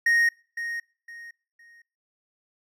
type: tone with echo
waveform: triangle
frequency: 1864.7 Hz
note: A#6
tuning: in tune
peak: -16 dBFS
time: 0.06-0.29 s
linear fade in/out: 5 ms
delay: 510 ms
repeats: 3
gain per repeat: -11 dB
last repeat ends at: 1.82 s
effects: noise-tail reverb RT60 0.5 s tail -26 dB re dry